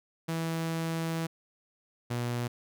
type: tone pair in turn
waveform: sawtooth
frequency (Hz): 163.8 / 120.54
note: E3 / B2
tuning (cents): -11 / -42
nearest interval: perfect fourth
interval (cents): 531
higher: first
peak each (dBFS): -26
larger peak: neither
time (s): 0.28-1.27 / 2.1-2.48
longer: first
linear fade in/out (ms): 10
effects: none